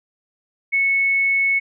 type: tone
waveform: sine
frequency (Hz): 2204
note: C#7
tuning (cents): -11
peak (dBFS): -15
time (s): 0.72-1.6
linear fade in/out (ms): 20
effects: none